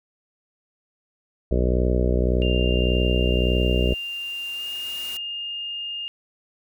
harmonic tone, 61.74 Hz, B1, in tune, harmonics 1 / 2 / 3 / 4 / 5 / 6 / 7 / 8 / 9 / 10, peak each -20 / -28 / -28 / -30 / -33 / -28 / -29 / -32 / -32 / -33 dBFS, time 1.51-3.94 s, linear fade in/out 5 ms
white noise with exponential growth, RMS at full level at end -38 dBFS, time 1.81-5.17 s, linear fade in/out 1 ms, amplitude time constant 730 ms
sine tone with pitch glide, 2794 to 2825 Hz, F7 to F7, 0 to +19 cents, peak -28 dBFS, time 2.42-6.08 s, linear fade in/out 0 ms, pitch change +19 cents, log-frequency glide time 4.55-4.64 s
effects none

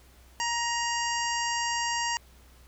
harmonic tone, 940 Hz, A#5, 14 cents sharp, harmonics 1 / 2 / 3 / 5 / 6 / 7 / 8, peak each -30 / -33 / -35 / -37 / -38 / -38 / -39 dBFS, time 0.4-2.17 s, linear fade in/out 0 ms, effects added 62 Hz sine -54 dBFS peak until 2.67 s + pink hiss -59 dBFS RMS until 2.67 s

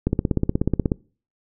click train, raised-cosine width 3 ms, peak -6 dBFS, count 15, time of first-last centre 0.07-0.918 s, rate 16.5 Hz, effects noise-tail reverb RT60 0.4 s tail -24 dB re dry

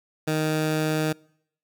15% pulse tone, 155.56 Hz, D#3, in tune, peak -16 dBFS, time 0.27-1.13 s, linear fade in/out 10 ms, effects noise-tail reverb RT60 0.7 s tail -26 dB re dry

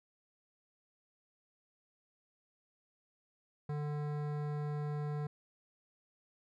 sine tone with hard clipping, 148 Hz, D3, 14 cents sharp, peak -37 dBFS, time 3.69-5.27 s, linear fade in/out 5 ms, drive 16 dB, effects none

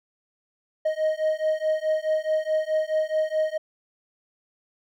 triangle beating tone pair, 622.3 / 627 Hz, D#5 / D#5, 0 / +13 cents, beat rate 4.7 Hz, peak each -23 dBFS, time 0.85-3.58 s, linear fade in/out 10 ms, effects none

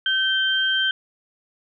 sine tone pair together, 1543 / 3149 Hz, G6 / G7, -28 / +7 cents, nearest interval octave, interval 1235 cents, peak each -21 dBFS, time 0.06-0.91 s, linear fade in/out 2 ms, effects none

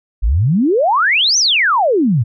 sine exponential two-way sweep, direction up then down, 46 to 6290 to 103.3 Hz, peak -10 dBFS, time 0.22-2.24 s, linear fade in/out 20 ms, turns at 1.38 s, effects none

